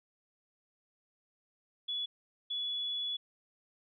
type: tone bursts at uneven times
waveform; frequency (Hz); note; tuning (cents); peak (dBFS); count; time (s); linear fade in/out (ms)
sine; 3409; G#7; +45; -33; 2; 1.88-2.06 / 2.5-3.17; 10
effects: none